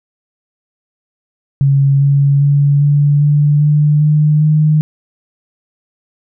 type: tone with pitch steps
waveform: sine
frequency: 138.59 / 140.61 / 142.65 / 144.73 / 146.83 / 148.97 / 151.13 / 153.33 Hz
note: C#3 / C#3 / C#3 / D3 / D3 / D3 / D3 / D#3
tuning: 0 / +25 / +50 / -25 / 0 / +25 / +50 / -25 cents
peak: -7 dBFS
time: 1.61-4.81 s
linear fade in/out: 0 ms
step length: 400 ms
effects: none